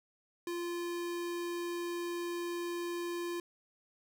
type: tone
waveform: square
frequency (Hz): 346.4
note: F4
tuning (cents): -14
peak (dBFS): -36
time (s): 0.47-3.4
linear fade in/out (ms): 2
effects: none